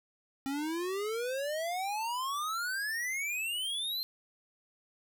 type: exponential sweep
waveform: square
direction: up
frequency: 266.9 to 4186 Hz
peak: -33 dBFS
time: 0.46-4.03 s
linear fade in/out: 0 ms
effects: none